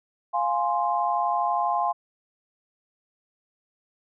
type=chord; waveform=sine; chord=F minor; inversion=none; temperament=equal; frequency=698.5 / 830.6 / 1046.5 Hz; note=F5 / Ab5 / C6; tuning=0 / 0 / 0 cents; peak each=-26 dBFS; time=0.33-1.93 s; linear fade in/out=20 ms; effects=none

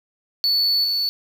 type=tone with level steps; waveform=triangle; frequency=4452 Hz; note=C#8; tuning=7 cents sharp; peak=-15 / -18 dBFS; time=0.44-1.09 s; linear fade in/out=0 ms; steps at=0.84 s; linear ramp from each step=2 ms; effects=7-bit

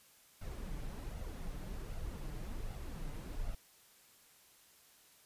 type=noise with flanger; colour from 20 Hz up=brown; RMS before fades=-42 dBFS; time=0.41-3.55 s; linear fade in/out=5 ms; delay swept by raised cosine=1.4 to 6.9 ms; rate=1.3 Hz; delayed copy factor=+0.55; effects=white hiss -64 dBFS RMS until 5.25 s + resampled to 32000 Hz

